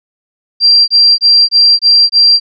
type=tone bursts; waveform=sine; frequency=4731 Hz; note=D8; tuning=12 cents sharp; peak=-3 dBFS; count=6; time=0.6-2.4 s; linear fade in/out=50 ms; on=280 ms; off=24 ms; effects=none